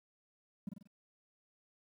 triangle tone with echo, 198.7 Hz, G3, 24 cents sharp, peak -32 dBFS, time 0.67-0.69 s, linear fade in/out 5 ms, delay 46 ms, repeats 4, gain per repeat -6 dB, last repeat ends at 0.874 s, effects tanh soft clip ceiling -33 dBFS + 12-bit

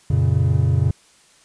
triangle chord, F# major, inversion none, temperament equal with one note detuned, 90.28 / 116.54 / 138.59 Hz, F#2 / A#2 / C#3, -42 / 0 / 0 cents, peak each -17 dBFS, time 0.1-0.91 s, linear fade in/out 5 ms, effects white hiss -53 dBFS RMS until 1.44 s + resampled to 22050 Hz

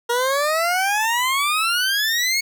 20% pulse exponential sweep, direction up, 468.4 to 2217 Hz, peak -13 dBFS, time 0.09-2.41 s, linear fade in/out 10 ms, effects none

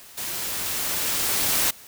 white noise with level ramp, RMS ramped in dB -31 to -21 dBFS, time 0.17-1.71 s, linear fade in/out 10 ms, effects white hiss -46 dBFS RMS until 1.87 s

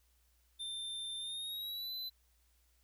square tone with pitch glide, 3582 to 4021 Hz, A7 to B7, +30 to +30 cents, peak -40 dBFS, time 0.59-2.1 s, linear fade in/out 20 ms, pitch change +200 cents, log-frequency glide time 1.19-1.93 s, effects added 60 Hz sine -70 dBFS peak until 2.83 s + white hiss -75 dBFS RMS until 2.83 s

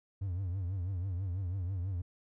triangle tone with vibrato, 92.5 Hz, F#2, in tune, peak -30 dBFS, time 0.21-2.02 s, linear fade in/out 10 ms, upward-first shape triangle, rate 6.1 Hz, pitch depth 150 cents each way, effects tanh soft clip ceiling -26 dBFS

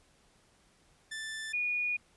sawtooth / sine tone pair in turn, 1764 / 2451 Hz, A6 / D#7, +4 / -27 cents, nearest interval tritone, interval 569 cents, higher second, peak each -34 / -29 dBFS, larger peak second, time 1.11-1.53 / 1.53-1.97 s, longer second, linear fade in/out 10 ms, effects pink hiss -66 dBFS RMS until 2.16 s + resampled to 24000 Hz

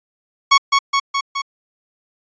sawtooth tone with echo, 1108.7 Hz, C#6, in tune, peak -4 dBFS, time 0.51-0.58 s, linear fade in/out 10 ms, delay 210 ms, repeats 4, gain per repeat -3 dB, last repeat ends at 1.42 s, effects resampled to 16000 Hz

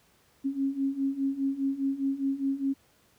sine beating tone pair, 270 / 274.9 Hz, C#4 / C#4, -45 / -14 cents, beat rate 4.9 Hz, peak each -31 / -28 dBFS, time 0.44-2.74 s, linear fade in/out 20 ms, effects pink hiss -64 dBFS RMS until 3.18 s + high-pass 60 Hz 12 dB/octave

